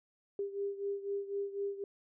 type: beating tone pair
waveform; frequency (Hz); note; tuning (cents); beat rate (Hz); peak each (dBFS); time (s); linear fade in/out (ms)
sine; 398.9 / 402.9; G4 / G4; +30 / +48; 4; -36 / -40; 0.39-1.84; 2
effects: none

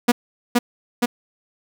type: tone with echo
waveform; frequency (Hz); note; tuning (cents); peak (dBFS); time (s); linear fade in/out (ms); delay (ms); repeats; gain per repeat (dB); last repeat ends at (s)
sawtooth; 241.6; B3; -38; -7; 0.08-0.12; 10; 470; 2; -2; 1.06
effects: none

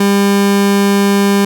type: tone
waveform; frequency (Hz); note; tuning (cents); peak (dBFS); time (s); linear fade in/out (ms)
30% pulse; 200; G3; +35; -6; 0-1.45; 5
effects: none

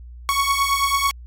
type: beating tone pair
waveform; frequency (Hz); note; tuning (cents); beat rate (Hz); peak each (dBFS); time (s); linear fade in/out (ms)
sawtooth; 1107 / 1116.1; C#6 / C#6; -3 / +11; 9.1; -17; 0.29-1.11; 0
effects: added 60 Hz sine -36 dBFS peak until 1.26 s + AAC 48 kbps

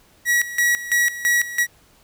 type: tone with tremolo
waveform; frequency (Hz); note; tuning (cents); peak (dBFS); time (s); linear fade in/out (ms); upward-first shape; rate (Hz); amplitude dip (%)
45% pulse; 1921; B6; -48; -15; 0.25-1.67; 50; square; 3; 80
effects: pink hiss -55 dBFS RMS until 2.03 s

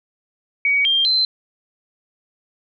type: tone with pitch steps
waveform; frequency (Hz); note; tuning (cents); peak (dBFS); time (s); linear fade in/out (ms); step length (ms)
sine; 2257 / 3189 / 4086; C#7 / G7 / C8; +31 / +29 / -42; -14; 0.65-1.25; 2; 200
effects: none

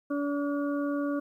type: harmonic tone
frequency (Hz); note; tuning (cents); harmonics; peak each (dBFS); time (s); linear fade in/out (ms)
286.5; D4; -43; 1 / 2 / 4 / 5; -28 / -34 / -40 / -42; 0.1-1.2; 10
effects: 11-bit

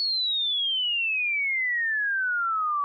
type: exponential sweep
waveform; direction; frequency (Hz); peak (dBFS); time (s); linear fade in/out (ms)
sine; down; 4435 to 1135; -23; 0-2.84; 0
effects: none

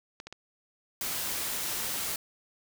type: clicks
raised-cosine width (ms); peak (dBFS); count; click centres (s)
0.2; -24; 5; 0.201 / 0.27 / 0.326 / 1.064 / 1.125
type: noise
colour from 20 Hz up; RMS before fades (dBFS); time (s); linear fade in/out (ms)
white; -33; 1.01-2.16; 2
effects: none

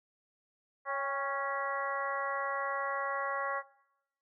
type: harmonic tone with a mistuned harmonic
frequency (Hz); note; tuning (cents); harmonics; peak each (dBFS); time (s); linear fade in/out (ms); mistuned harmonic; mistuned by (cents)
277.2; C#4; 0; 2 / 3 / 4 / 5 / 6 / 7; -38 / -40 / -35 / -41 / -42 / -41; 0.85-3.63; 50; 3; -46
effects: noise-tail reverb RT60 0.8 s tail -18 dB re dry

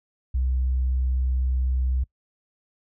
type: tone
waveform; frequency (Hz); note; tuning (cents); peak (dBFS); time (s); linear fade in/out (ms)
sine; 64; C2; -38; -19; 0.34-2.04; 10
effects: noise-tail reverb RT60 0.1 s tail -24 dB re dry + tanh soft clip ceiling -17 dBFS

